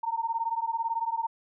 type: beating tone pair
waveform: sine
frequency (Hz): 907 / 925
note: A#5 / A#5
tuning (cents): -48 / -14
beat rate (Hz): 18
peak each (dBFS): -30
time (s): 0.03-1.27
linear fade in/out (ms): 10
effects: none